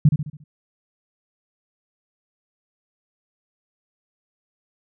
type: tone with echo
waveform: sine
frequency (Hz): 149.7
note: D3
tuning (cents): +33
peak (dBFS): -8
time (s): 0.05-0.09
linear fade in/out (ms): 5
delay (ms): 70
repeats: 5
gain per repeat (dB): -7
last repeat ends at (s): 0.44
effects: none